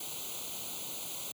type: noise with comb filter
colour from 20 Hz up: white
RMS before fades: -40 dBFS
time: 0-1.32 s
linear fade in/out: 5 ms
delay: 0.28 ms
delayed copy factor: +0.95
effects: high-pass 100 Hz 12 dB/octave